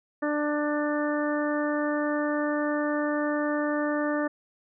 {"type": "harmonic tone", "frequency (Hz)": 296.4, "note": "D4", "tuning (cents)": 16, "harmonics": [1, 2, 3, 4, 5, 6], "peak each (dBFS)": [-27, -29, -38, -35, -38, -35], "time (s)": [0.22, 4.28], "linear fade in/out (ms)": 10, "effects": []}